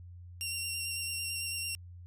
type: tone with vibrato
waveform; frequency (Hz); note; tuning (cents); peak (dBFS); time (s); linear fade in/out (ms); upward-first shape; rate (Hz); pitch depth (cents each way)
15% pulse; 2756; F7; -24; -27; 0.41-1.75; 0; square; 9; 12
effects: added 88 Hz sine -46 dBFS peak until 2.06 s